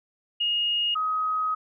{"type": "tone pair in turn", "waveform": "sine", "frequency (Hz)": [2860, 1262.6], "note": ["F7", "D#6"], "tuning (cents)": [41, 25], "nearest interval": "octave + major second", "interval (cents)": 1416, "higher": "first", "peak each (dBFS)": [-22, -23], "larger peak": "first", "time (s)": [[0.4, 0.95], [0.95, 1.55]], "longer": "second", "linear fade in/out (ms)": 10, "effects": []}